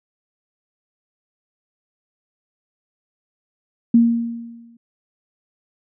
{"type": "tone with exponential decay", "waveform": "sine", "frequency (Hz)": 233.1, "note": "A#3", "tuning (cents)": 0, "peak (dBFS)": -7, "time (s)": [3.94, 4.77], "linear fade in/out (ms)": 5, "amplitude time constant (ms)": 180, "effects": []}